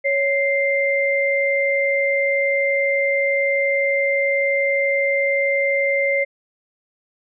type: tone pair together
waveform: sine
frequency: 554.4 / 2093 Hz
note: C#5 / C7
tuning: 0 / 0 cents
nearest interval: octave + major seventh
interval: 2300 cents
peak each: -19 dBFS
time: 0.04-6.25 s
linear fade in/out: 20 ms
effects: none